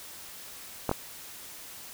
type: clicks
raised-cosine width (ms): 1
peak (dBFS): -12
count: 2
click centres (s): 0.893 / 0.914
effects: white hiss -45 dBFS RMS until 1.93 s